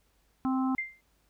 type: harmonic tone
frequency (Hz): 261.6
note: C4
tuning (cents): 0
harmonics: 1 / 3 / 4 / 5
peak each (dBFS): -26 / -36 / -38 / -40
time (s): 0.45-0.75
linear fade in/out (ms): 0
type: tone with exponential decay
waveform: sine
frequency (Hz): 2093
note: C7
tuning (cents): 0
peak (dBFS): -26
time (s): 0.78-1.01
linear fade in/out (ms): 5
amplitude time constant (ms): 48
effects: added 51 Hz sine -70 dBFS peak until 1.29 s + pink hiss -71 dBFS RMS until 1.29 s